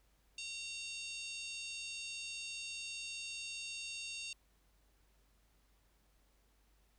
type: harmonic tone with a mistuned harmonic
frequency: 915 Hz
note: A#5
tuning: 32 cents flat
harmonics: 3 / 4 / 5 / 6 / 7 / 8 / 9 / 10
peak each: -45 / -50 / -49 / -57 / -52 / -59 / -55 / -60 dBFS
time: 0.38-4.33 s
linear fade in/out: 2 ms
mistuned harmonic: 7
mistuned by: +26 cents
effects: added 50 Hz sine -70 dBFS peak until 6.98 s + pink hiss -75 dBFS RMS until 6.98 s